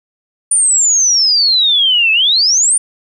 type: exponential two-way sweep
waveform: sine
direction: down then up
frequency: 9397 to 2570 to 9397 Hz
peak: -8 dBFS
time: 0.51-2.78 s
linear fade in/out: 5 ms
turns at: 2.12 s
effects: 8-bit